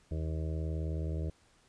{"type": "harmonic tone", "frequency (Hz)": 79.2, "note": "D#2", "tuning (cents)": 31, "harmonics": [1, 2, 4, 5, 6, 7, 8], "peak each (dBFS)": [-33, -39, -45, -47, -49, -50, -51], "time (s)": [0.11, 1.3], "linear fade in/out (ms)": 5, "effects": ["pink hiss -66 dBFS RMS until 1.68 s", "resampled to 22050 Hz"]}